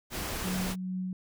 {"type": "noise", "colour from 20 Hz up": "pink", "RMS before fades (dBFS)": -35, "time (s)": [0.1, 0.76], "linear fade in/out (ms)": 50}
{"type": "tone with tremolo", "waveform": "sine", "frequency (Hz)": 185, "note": "F#3", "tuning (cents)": 0, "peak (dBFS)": -30, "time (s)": [0.44, 1.13], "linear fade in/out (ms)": 2, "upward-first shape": "triangle", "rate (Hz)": 2.3, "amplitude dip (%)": 35}
{"effects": []}